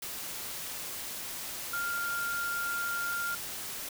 sine tone in noise, 1396.9 Hz, F6, in tune, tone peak -31 dBFS, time 1.73-3.35 s, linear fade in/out 5 ms, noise white, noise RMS -39 dBFS, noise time 0.02-3.89 s, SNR +5 dB, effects none

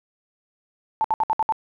sine tone bursts, 880 Hz, A5, in tune, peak -17 dBFS, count 6, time 1.01-1.523 s, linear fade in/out 0 ms, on 33 ms, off 63 ms, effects none

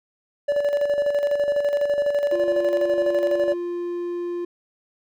triangle tone with tremolo, 577 Hz, D5, 31 cents flat, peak -15 dBFS, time 0.48-3.54 s, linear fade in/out 10 ms, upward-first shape square, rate 12 Hz, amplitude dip 50%
triangle tone, 349.2 Hz, F4, in tune, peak -23 dBFS, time 2.32-4.45 s, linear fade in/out 5 ms
effects none

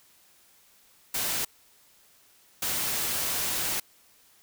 white noise bursts at uneven times, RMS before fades -29 dBFS, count 2, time 1.14-1.45 / 2.62-3.8 s, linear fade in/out 5 ms, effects white hiss -60 dBFS RMS until 4.42 s

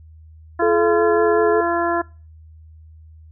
harmonic tone, 341.7 Hz, F4, 38 cents flat, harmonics 1 / 2 / 3 / 4 / 5, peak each -22 / -22 / -24 / -26 / -26 dBFS, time 0.59-2.02 s, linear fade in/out 10 ms
sine tone with vibrato, 429.4 Hz, A4, 42 cents flat, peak -15 dBFS, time 0.62-1.61 s, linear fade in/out 5 ms, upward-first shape sine, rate 5.4 Hz, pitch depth 21 cents each way
effects noise-tail reverb RT60 0.4 s tail -25 dB re dry + added 79 Hz sine -41 dBFS peak until 3.31 s

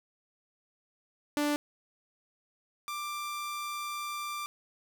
sawtooth tone pair in turn, 293.7 / 1181.9 Hz, D4 / D6, 0 / +11 cents, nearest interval 2 octaves, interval 2411 cents, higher second, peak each -23 / -31 dBFS, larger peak first, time 1.37-1.56 / 2.88-4.46 s, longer second, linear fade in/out 0 ms, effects none

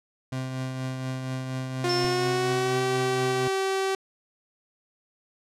30% pulse tone with tremolo, 130.2 Hz, C3, 8 cents flat, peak -25 dBFS, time 0.32-3.48 s, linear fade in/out 5 ms, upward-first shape triangle, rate 4.2 Hz, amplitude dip 40%
sawtooth tone with pitch glide, 355 to 384.9 Hz, F4 to G4, +28 to -32 cents, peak -20 dBFS, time 1.84-3.95 s, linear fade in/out 2 ms, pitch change +140 cents, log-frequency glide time 1.95-2.81 s
sine tone with exponential decay, 5330 Hz, E8, 18 cents sharp, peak -26 dBFS, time 1.89-3.04 s, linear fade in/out 5 ms, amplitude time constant 250 ms
click, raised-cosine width 5 ms, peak -27 dBFS, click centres 2.046 s
effects low-pass 9000 Hz 12 dB/octave

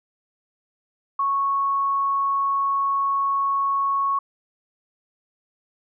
sine tone, 1105 Hz, C#6, 6 cents flat, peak -19 dBFS, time 1.19-4.19 s, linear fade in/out 5 ms, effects none

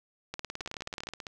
two click trains, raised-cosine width 0.2 ms, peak -19 / -22 dBFS, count 15 / 11, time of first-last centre 0.34-1.089 / 0.61-1.268 s, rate 18.7 / 15.2 Hz, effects none

